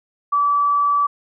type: tone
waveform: sine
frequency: 1153 Hz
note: D6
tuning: 32 cents flat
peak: -14 dBFS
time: 0.32-1.07 s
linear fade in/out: 10 ms
effects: none